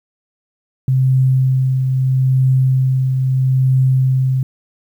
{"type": "tone with tremolo", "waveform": "sine", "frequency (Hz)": 130.81, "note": "C3", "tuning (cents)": 0, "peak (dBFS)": -9, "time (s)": [0.88, 4.43], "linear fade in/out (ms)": 2, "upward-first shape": "triangle", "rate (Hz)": 0.77, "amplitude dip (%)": 40, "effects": ["8-bit"]}